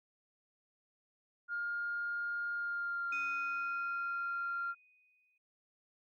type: tone with pitch glide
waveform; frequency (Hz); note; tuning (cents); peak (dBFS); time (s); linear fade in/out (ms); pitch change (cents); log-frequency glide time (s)
sine; 1413 to 1387.1; F6 to F6; +20 to -12; -34; 1.48-4.75; 50; -32; 2.54-3.17
type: tone with exponential decay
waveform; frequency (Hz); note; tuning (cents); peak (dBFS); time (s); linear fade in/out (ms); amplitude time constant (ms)
sine; 2492; D#7; +2; -34; 3.12-5.38; 5; 490
effects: tanh soft clip ceiling -28 dBFS